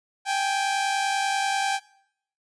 sawtooth tone pair together, 784 / 834.2 Hz, G5 / G#5, 0 / +7 cents, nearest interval minor second, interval 107 cents, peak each -20 / -26 dBFS, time 0.25-1.8 s, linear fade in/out 50 ms, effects noise-tail reverb RT60 0.7 s tail -22 dB re dry + resampled to 22050 Hz

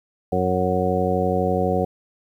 harmonic tone, 92 Hz, F#2, 9 cents flat, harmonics 1 / 2 / 3 / 4 / 5 / 6 / 8, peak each -27 / -25 / -30 / -28 / -24 / -25 / -25 dBFS, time 0.32-1.85 s, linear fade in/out 5 ms, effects 9-bit

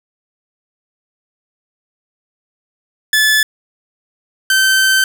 sawtooth tone pair in turn, 1731 / 1545 Hz, A6 / G6, -29 / -26 cents, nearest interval major second, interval 197 cents, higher first, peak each -6 dBFS, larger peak neither, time 3.13-3.43 / 4.5-5.04 s, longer second, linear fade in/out 2 ms, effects none

